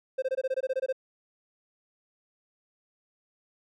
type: tone bursts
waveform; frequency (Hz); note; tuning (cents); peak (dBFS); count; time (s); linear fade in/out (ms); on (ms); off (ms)
triangle; 523.3; C5; 0; -23; 12; 0.18-0.927; 10; 43; 21
effects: none